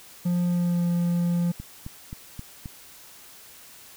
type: tone with pitch glide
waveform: triangle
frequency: 176 to 173.28 Hz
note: F3 to F3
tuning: +14 to -13 cents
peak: -19 dBFS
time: 0.25-1.52 s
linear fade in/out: 10 ms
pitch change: -27 cents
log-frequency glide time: 0.45-0.87 s
type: click train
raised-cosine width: 5 ms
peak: -23 dBFS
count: 5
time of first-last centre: 1.6-2.658 s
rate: 3.78 Hz
effects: white hiss -48 dBFS RMS until 3.96 s

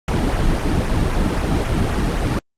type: noise with flanger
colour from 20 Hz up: brown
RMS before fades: -18 dBFS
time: 0.08-2.39 s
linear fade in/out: 2 ms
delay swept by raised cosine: 0.21 to 2.01 ms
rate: 3.8 Hz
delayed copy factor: -0.5
effects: low-pass 10000 Hz 12 dB/octave + Opus 48 kbps

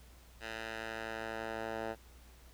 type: tone with band-pass filter sweep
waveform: 10% pulse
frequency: 111.9 Hz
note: A2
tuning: 30 cents sharp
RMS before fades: -41 dBFS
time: 0.4-1.96 s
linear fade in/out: 50 ms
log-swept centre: 2200 to 850 Hz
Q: 0.97
effects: added 60 Hz sine -56 dBFS peak until 2.53 s + pink hiss -62 dBFS RMS until 2.53 s

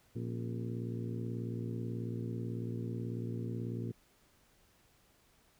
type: harmonic tone with a mistuned harmonic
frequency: 58.27 Hz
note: A#1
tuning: in tune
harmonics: 2 / 3 / 4 / 5 / 6 / 7 / 8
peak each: -38 / -45 / -43 / -47 / -46 / -50 / -53 dBFS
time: 0.15-3.92 s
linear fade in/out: 10 ms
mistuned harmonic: 5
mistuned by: -110 cents
effects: pink hiss -68 dBFS RMS until 5.59 s

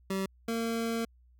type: tone pair in turn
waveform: 25% pulse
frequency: 192.5 / 228.9 Hz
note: G3 / A#3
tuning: -31 / -31 cents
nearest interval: minor third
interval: 300 cents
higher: second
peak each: -26 dBFS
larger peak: neither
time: 0.1-0.26 / 0.48-1.05 s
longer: second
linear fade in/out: 5 ms
effects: added 61 Hz sine -58 dBFS peak until 1.39 s

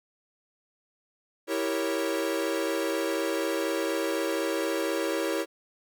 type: chord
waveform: 45% pulse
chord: E diminished seventh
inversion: none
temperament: equal with one note detuned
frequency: 327.9 / 392 / 466.2 / 554.4 Hz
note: E4 / G4 / Bb4 / Db5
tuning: -9 / 0 / 0 / 0 cents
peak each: -31 / -33 / -33 / -32 dBFS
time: 1.47-5.46 s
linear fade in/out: 50 ms
effects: none

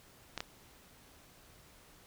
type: clicks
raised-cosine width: 0.2 ms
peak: -19 dBFS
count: 2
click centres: 0.377 / 0.405 s
effects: pink hiss -60 dBFS RMS until 2.06 s

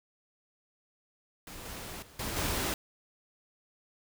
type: noise with level steps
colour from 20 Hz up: pink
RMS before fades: -45 / -42 / -55 / -36 / -32 dBFS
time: 1.47-2.74 s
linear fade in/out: 2 ms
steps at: 1.65 / 2.02 / 2.19 / 2.36 s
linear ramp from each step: 5 ms
effects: none

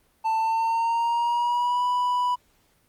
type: tone with pitch glide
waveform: triangle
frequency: 889 to 986.4 Hz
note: A5 to B5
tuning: +18 to -2 cents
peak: -19 dBFS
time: 0.24-2.36 s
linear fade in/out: 20 ms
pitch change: +180 cents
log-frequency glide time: 0.37-1.85 s
effects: pink hiss -64 dBFS RMS until 2.88 s + Opus 32 kbps

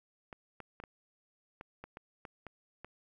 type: clicks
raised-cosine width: 0.5 ms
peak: -30 dBFS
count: 10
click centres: 0.328 / 0.603 / 0.801 / 0.838 / 1.611 / 1.84 / 1.971 / 2.252 / 2.467 / 2.846 s
effects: 11-bit

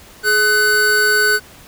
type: tone pair together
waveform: square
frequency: 420.9 / 1500 Hz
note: G#4 / F#6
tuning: +23 / +23 cents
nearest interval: octave + minor seventh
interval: 2200 cents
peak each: -20 / -13 dBFS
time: 0.23-1.4 s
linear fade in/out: 50 ms
effects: pink hiss -42 dBFS RMS until 1.67 s

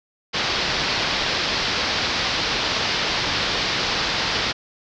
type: low-pass noise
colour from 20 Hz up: white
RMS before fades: -23 dBFS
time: 0.33-4.53 s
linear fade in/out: 20 ms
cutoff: 5200 Hz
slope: 48 dB/octave
effects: none

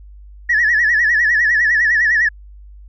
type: tone with vibrato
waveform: sine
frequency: 1817 Hz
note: A#6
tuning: 45 cents flat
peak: -10 dBFS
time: 0.49-2.29 s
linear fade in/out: 10 ms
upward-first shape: sine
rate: 9.9 Hz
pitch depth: 120 cents each way
effects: tanh soft clip ceiling -7 dBFS + added 50 Hz sine -36 dBFS peak until 2.88 s

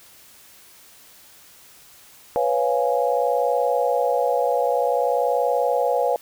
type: chord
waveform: sine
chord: C# dominant seventh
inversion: third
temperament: equal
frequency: 493.9 / 554.4 / 698.5 / 830.6 Hz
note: B4 / C#5 / E#5 / G#5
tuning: 0 / 0 / 0 / 0 cents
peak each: -22 / -23 / -24 / -25 dBFS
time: 2.36-6.16 s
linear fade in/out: 0 ms
effects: white hiss -49 dBFS RMS until 6.21 s

